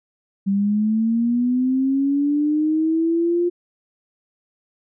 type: linear sweep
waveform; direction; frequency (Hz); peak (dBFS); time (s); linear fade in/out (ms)
sine; up; 194.2 to 352.4; -16; 0.46-3.5; 20
effects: none